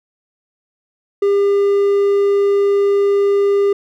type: tone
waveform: triangle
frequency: 401.3 Hz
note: G4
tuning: 41 cents sharp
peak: -9 dBFS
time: 1.22-3.73 s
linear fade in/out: 5 ms
effects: none